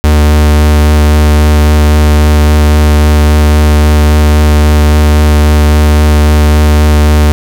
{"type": "tone with vibrato", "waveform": "45% pulse", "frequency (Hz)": 75.1, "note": "D2", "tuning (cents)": 39, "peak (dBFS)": -3, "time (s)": [0.04, 7.32], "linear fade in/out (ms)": 0, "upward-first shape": "sine", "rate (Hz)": 3.7, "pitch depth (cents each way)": 9, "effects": []}